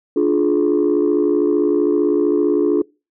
sine chord, D diminished, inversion none, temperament equal with one note detuned, 293.7 / 349.2 / 422.3 Hz, D4 / F4 / Ab4, 0 / 0 / +29 cents, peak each -16 dBFS, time 0.16-2.82 s, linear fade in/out 5 ms, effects noise-tail reverb RT60 0.3 s tail -25 dB re dry + tanh soft clip ceiling -8 dBFS

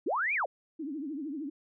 sine linear two-way sweep, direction up then down, 233.1 to 2500 to 435.2 Hz, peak -27 dBFS, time 0.06-0.46 s, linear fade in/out 10 ms, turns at 0.34 s
sine tone with vibrato, 293.7 Hz, D4, in tune, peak -34 dBFS, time 0.79-1.5 s, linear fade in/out 10 ms, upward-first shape triangle, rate 13 Hz, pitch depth 220 cents each way
effects none

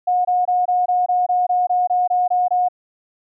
sine tone bursts, 723 Hz, F#5, 40 cents flat, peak -14 dBFS, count 13, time 0.07-2.686 s, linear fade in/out 10 ms, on 180 ms, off 23 ms, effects none

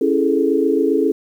sine chord, A major seventh, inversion first, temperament just, 275 / 330 / 412.5 / 440 Hz, C#4 / E4 / G#4 / A4, -14 / +2 / -12 / 0 cents, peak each -19 dBFS, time 0.01-1.12 s, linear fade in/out 5 ms, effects 8-bit

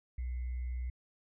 sine tone with sample-and-hold, 61.74 Hz, B1, in tune, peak -34 dBFS, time 0.18-0.9 s, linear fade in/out 5 ms, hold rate 2100 Hz, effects resampled to 8000 Hz

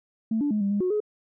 sine tone with pitch steps, 222.4 / 290.3 / 211.1 / 199.5 / 203.8 / 365.9 / 421.6 Hz, A3 / D4 / G#3 / G3 / G#3 / F#4 / G#4, +19 / -20 / +29 / +31 / -32 / -19 / +26 cents, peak -21 dBFS, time 0.31-1.003 s, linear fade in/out 5 ms, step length 99 ms, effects tanh soft clip ceiling -17 dBFS

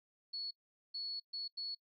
sine tone bursts at uneven times, 4392 Hz, C#8, 17 cents flat, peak -39 dBFS, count 4, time 0.33-0.51 / 0.94-1.2 / 1.33-1.48 / 1.57-1.75 s, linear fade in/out 10 ms, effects noise-tail reverb RT60 0.1 s tail -24 dB re dry

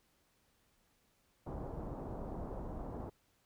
pink low-pass noise, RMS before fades -43 dBFS, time 1.46-3.1 s, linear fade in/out 10 ms, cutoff 920 Hz, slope 24 dB/octave, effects pink hiss -74 dBFS RMS until 3.45 s

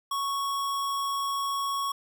square tone, 1108.7 Hz, C#6, in tune, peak -28 dBFS, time 0.11-1.92 s, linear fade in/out 5 ms, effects none

